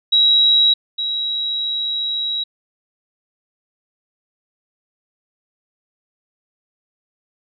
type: tone pair in turn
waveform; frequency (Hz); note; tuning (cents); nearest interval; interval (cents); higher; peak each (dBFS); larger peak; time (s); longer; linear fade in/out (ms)
sine; 3862 / 3862; B7 / B7; -39 / -39; unison; 0; neither; -10 / -19; first; 0.12-0.74 / 0.98-2.44; second; 10
effects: none